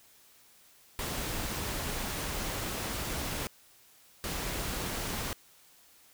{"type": "noise bursts at uneven times", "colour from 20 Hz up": "pink", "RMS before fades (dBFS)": -35, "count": 2, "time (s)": [[0.99, 3.47], [4.24, 5.33]], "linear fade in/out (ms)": 0, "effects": ["white hiss -60 dBFS RMS until 6.13 s"]}